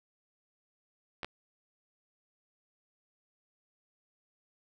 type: clicks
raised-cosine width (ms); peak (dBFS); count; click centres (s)
0.3; -21; 2; 1.232 / 1.246
effects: none